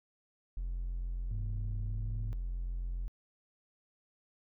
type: tone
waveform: triangle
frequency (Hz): 43.65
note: F1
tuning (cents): 0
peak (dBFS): -31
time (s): 0.57-3.08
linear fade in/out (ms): 0
type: tone with pitch glide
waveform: sine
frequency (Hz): 103.83 to 107.86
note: G#2 to A2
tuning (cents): 0 to -34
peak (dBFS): -35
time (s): 1.31-2.33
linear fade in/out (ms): 0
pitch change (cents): +66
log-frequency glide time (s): 1.87-2.08
effects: tanh soft clip ceiling -29 dBFS